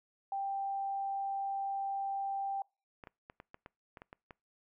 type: tone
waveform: sine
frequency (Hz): 787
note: G5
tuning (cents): +7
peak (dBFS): -33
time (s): 0.32-2.62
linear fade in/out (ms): 2
type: clicks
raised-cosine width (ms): 0.5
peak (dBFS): -33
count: 10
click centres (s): 3.038 / 3.072 / 3.299 / 3.401 / 3.544 / 3.661 / 3.972 / 4.019 / 4.129 / 4.308
effects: noise-tail reverb RT60 0.3 s tail -26 dB re dry